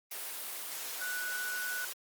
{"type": "tone in noise", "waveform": "sine", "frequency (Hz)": 1480, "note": "F#6", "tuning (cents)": 0, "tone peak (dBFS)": -35, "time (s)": [1.01, 1.85], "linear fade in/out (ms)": 5, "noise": "white", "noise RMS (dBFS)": -40, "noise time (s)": [0.11, 1.93], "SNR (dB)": 2, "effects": ["high-pass 400 Hz 12 dB/octave", "Opus 24 kbps"]}